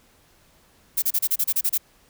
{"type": "noise bursts", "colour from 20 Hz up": "violet", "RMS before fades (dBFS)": -21, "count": 10, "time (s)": [0.97, 1.779], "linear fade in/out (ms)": 10, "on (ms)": 53, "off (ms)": 31, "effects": ["pink hiss -58 dBFS RMS until 2.09 s"]}